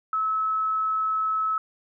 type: tone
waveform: sine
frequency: 1296 Hz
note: E6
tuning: 30 cents flat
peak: -22 dBFS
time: 0.13-1.58 s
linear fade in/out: 2 ms
effects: none